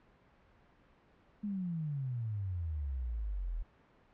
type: exponential sweep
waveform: sine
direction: down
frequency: 212.2 to 38.89 Hz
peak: -34 dBFS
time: 1.43-3.63 s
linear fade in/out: 10 ms
effects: pink hiss -65 dBFS RMS until 4.13 s + low-pass 2000 Hz 12 dB/octave